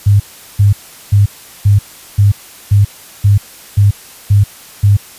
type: tone bursts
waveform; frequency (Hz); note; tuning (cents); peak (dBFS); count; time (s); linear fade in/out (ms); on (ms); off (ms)
sine; 101.3; G#2; -43; -4; 10; 0.06-4.97; 10; 140; 390
effects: white hiss -36 dBFS RMS until 5.18 s + resampled to 32000 Hz